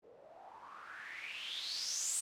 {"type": "noise with low-pass filter sweep", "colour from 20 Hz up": "blue", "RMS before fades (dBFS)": -43, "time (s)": [0.02, 2.21], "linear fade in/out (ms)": 20, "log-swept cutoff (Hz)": [440, 8500], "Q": 6.4, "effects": []}